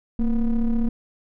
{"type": "ring-modulated tone", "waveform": "triangle", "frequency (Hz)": 123.47, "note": "B2", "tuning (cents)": 0, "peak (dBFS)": -13, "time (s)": [0.19, 0.89], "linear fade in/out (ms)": 5, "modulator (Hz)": 106, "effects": []}